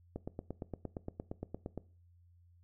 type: click train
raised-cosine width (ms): 2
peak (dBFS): -26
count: 15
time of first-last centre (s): 0.16-1.777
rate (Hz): 8.66
effects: noise-tail reverb RT60 0.4 s tail -20 dB re dry + added 87 Hz sine -61 dBFS peak until 2.63 s